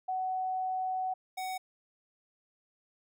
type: tone pair in turn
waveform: sine / square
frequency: 748 / 748 Hz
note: F#5 / F#5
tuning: +19 / +19 cents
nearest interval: unison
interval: 0 cents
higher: neither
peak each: -30 / -35 dBFS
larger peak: first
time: 0.08-1.14 / 1.37-1.58 s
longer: first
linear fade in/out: 10 ms
effects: none